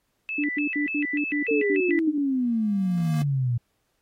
sine tone with vibrato, 2276 Hz, C#7, 45 cents sharp, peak -27 dBFS, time 0.29-1.99 s, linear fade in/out 0 ms, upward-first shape square, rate 3.4 Hz, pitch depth 240 cents each way
sine tone bursts, 293.7 Hz, D4, in tune, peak -23 dBFS, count 10, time 0.38-2.182 s, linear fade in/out 5 ms, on 110 ms, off 78 ms
sine exponential sweep, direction down, 460 to 116.54 Hz, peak -21 dBFS, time 1.48-3.58 s, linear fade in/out 10 ms
square tone with exponential growth, 233.1 Hz, A#3, in tune, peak -28 dBFS, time 2.25-3.22 s, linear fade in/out 2 ms, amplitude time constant 210 ms
effects pink hiss -73 dBFS RMS until 4.01 s + AAC 48 kbps

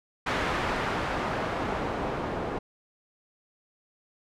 white noise with low-pass filter sweep, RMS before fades -30 dBFS, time 0.26-2.59 s, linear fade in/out 10 ms, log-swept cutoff 1700 to 730 Hz, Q 0.73, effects none

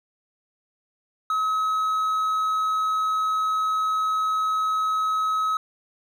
triangle tone, 1280 Hz, D#6, 49 cents sharp, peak -19 dBFS, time 1.3-5.57 s, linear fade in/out 2 ms, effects none

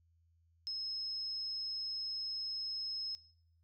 sine tone, 5170 Hz, E8, 34 cents flat, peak -36 dBFS, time 0.67-3.15 s, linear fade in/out 0 ms, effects noise-tail reverb RT60 0.6 s tail -20 dB re dry + added 83 Hz sine -68 dBFS peak until 3.63 s

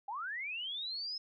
sine linear sweep, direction up, 763 to 5210 Hz, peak -37 dBFS, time 0.08-1.18 s, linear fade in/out 5 ms, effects none

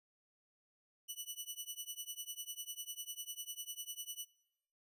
10% pulse tone with tremolo, 2960 Hz, F#7, in tune, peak -31 dBFS, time 1.08-4.26 s, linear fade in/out 20 ms, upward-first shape triangle, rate 10 Hz, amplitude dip 100%, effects noise-tail reverb RT60 0.9 s tail -23 dB re dry + resampled to 32000 Hz

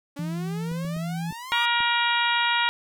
sawtooth exponential sweep, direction up, 280 to 1244.5 Hz, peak -32 dBFS, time 0.16-1.66 s, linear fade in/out 10 ms
sine tone with pitch glide, 168.1 to 166.84 Hz, E3 to E3, +34 to +21 cents, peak -27 dBFS, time 0.19-1.31 s, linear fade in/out 2 ms, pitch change -13 cents, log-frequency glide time 0.44-0.86 s
clicks, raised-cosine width 3 ms, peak -30 dBFS, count 5, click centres 0.715 / 0.849 / 0.965 / 1.325 / 1.805 s
harmonic tone, 473.5 Hz, A#4, 27 cents sharp, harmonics 2 / 3 / 4 / 5 / 6 / 7 / 8, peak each -25 / -27 / -28 / -29 / -30 / -30 / -31 dBFS, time 1.52-2.69 s, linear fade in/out 0 ms
effects none

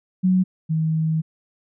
sine tone pair in turn, 185 / 159.02 Hz, F#3 / D#3, 0 / +38 cents, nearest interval minor third, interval 262 cents, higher first, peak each -14 / -18 dBFS, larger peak first, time 0.23-0.44 / 0.69-1.22 s, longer second, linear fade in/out 20 ms, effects none

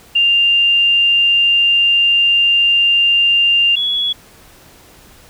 sine tone pair in turn, 2794 / 3373 Hz, F7 / G#7, 0 / +26 cents, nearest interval minor third, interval 326 cents, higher second, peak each -9 / -14 dBFS, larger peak first, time 0.15-3.76 / 3.76-4.13 s, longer first, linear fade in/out 10 ms, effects pink hiss -44 dBFS RMS until 5.29 s

